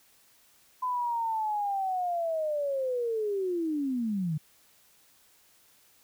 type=linear sweep; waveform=sine; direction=down; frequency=1016 to 146.4 Hz; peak=-27 dBFS; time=0.82-4.38 s; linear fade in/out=10 ms; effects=white hiss -62 dBFS RMS until 6.03 s